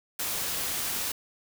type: noise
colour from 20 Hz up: white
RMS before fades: -31 dBFS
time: 0.19-1.12 s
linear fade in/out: 5 ms
effects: none